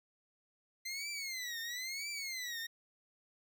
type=tone with vibrato; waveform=20% pulse; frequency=2066 Hz; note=C7; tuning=22 cents flat; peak=-34 dBFS; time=0.85-2.67 s; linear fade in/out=10 ms; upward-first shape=triangle; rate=1 Hz; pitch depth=230 cents each way; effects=none